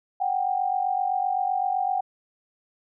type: tone pair together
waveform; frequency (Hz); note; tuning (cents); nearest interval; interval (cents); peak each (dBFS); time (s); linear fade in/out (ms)
sine; 741.2 / 789; F#5 / G5; +3 / +11; minor second; 108; -25; 0.2-2.01; 10
effects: none

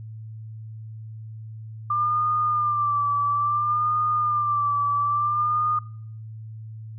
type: tone with vibrato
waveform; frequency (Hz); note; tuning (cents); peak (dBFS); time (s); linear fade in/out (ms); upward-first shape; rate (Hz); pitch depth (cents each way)
sine; 1188; D6; +20; -20; 1.9-5.79; 5; sine; 0.59; 51
effects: noise-tail reverb RT60 0.6 s tail -21 dB re dry + added 110 Hz sine -35 dBFS peak until 6.98 s

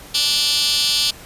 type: tone with high-pass filter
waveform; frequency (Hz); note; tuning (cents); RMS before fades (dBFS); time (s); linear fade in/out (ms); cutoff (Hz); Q
15% pulse; 293.7; D4; 0; -18; 0.14-1.11; 10; 3900; 7.4
effects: pink hiss -40 dBFS RMS until 1.25 s + resampled to 32000 Hz

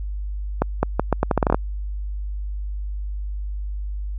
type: accelerating click train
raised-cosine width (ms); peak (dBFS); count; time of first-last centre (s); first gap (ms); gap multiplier
1; -3; 12; 0.62-1.545; 210; 0.79
effects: added 50 Hz sine -25 dBFS peak until 4.18 s

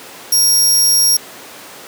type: tone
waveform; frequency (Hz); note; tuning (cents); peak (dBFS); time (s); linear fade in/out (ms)
20% pulse; 5600; F8; +4; -4; 0.32-1.17; 5
effects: pink hiss -34 dBFS RMS until 1.87 s + high-pass 300 Hz 12 dB/octave

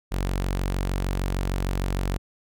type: tone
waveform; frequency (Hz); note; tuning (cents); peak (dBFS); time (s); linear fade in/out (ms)
sawtooth; 46.52; F#1; +10; -20; 0.11-2.18; 20
effects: none

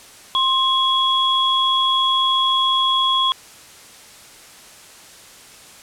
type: tone pair together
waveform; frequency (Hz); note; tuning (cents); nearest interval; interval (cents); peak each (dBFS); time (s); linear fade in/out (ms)
sine; 1057 / 3338; C6 / G#7; +17 / +8; octave + minor sixth; 1991; -18 / -17; 0.35-3.32; 0
effects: white hiss -43 dBFS RMS until 5.82 s + low-pass 10000 Hz 12 dB/octave

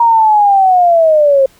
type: linear sweep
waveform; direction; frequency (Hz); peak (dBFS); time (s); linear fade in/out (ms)
sine; down; 945 to 528; -5; 0-1.46; 5
effects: pink hiss -47 dBFS RMS until 1.59 s

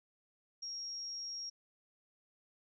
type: tone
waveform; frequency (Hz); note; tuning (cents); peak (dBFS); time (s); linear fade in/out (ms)
sine; 5590; F8; +1; -40; 0.62-1.5; 10
effects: none

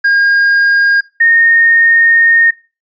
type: tone pair in turn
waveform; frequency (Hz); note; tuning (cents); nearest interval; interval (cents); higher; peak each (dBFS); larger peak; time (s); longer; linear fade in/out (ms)
triangle / sine; 1621 / 1842.2; G#6 / A#6; -42 / -21; major second; 221; second; -5; neither; 0.04-1.01 / 1.2-2.51; second; 10
effects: noise-tail reverb RT60 0.3 s tail -20 dB re dry + resampled to 16000 Hz

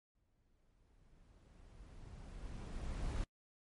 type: noise with exponential growth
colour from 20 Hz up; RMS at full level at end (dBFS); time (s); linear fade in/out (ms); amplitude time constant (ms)
brown; -38; 0.15-3.24; 2; 670
effects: noise-tail reverb RT60 0.1 s tail -25 dB re dry + MP3 48 kbps

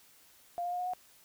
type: tone with pitch steps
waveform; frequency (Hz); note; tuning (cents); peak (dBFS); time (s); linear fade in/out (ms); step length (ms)
sine; 698 / 706.1 / 714.3 / 722.6 / 731; F5 / F5 / F5 / F#5 / F#5; -1 / +19 / +39 / -41 / -21; -32; 0.58-0.935; 0; 71
effects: white hiss -61 dBFS RMS until 1.24 s

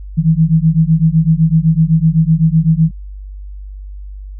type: beating tone pair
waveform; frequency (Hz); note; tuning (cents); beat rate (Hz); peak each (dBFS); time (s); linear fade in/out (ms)
sine; 157.3 / 165.2; D#3 / E3; +19 / +4; 7.9; -11; 0.17-2.91; 20
effects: added 49 Hz sine -26 dBFS peak until 4.39 s

